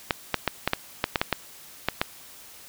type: clicks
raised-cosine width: 0.3 ms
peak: -5 dBFS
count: 11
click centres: 0.108 / 0.343 / 0.477 / 0.676 / 0.734 / 1.041 / 1.158 / 1.215 / 1.327 / 1.886 / 2.015 s
effects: white hiss -47 dBFS RMS until 2.68 s